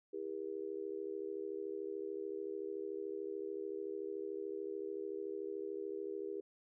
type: tone with amplitude modulation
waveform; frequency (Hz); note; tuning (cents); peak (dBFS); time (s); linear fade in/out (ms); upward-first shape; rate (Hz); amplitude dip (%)
sine; 401.4; G4; +41; -35; 0.13-6.41; 10; sine; 73.6; 100
effects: none